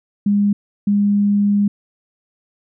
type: tone bursts at uneven times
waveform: sine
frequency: 203.6 Hz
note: G#3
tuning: 34 cents flat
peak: -12 dBFS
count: 2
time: 0.26-0.53 / 0.87-1.68 s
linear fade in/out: 5 ms
effects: none